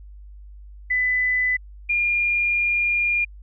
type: tone pair in turn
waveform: sine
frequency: 2000 / 2413 Hz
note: B6 / D7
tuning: +21 / +46 cents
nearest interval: minor third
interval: 325 cents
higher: second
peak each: -18 dBFS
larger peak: neither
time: 0.9-1.57 / 1.89-3.25 s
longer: second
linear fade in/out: 10 ms
effects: added 50 Hz sine -39 dBFS peak until 3.42 s